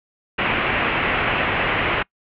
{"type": "low-pass noise", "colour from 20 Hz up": "white", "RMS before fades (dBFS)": -21, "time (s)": [0.38, 2.03], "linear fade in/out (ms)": 10, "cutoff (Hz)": 2800, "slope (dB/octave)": 48, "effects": ["noise-tail reverb RT60 0.1 s tail -25 dB re dry"]}